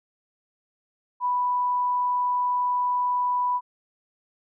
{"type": "tone", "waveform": "sine", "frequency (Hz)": 987.8, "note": "B5", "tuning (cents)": 0, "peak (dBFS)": -21, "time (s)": [1.2, 3.61], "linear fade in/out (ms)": 50, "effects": []}